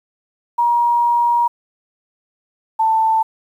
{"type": "tone pair in turn", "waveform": "sine", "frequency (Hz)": [950, 887.2], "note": ["A#5", "A5"], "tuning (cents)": [33, 14], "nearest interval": "minor second", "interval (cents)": 119, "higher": "first", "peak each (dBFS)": -12, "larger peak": "neither", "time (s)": [[0.58, 1.48], [2.79, 3.23]], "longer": "first", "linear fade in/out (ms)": 10, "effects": ["8-bit"]}